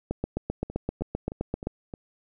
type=two click trains; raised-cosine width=2 ms; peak=-23 / -14 dBFS; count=5 / 13; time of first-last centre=0.7-1.938 / 0.11-1.67 s; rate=3.23 / 7.69 Hz; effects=none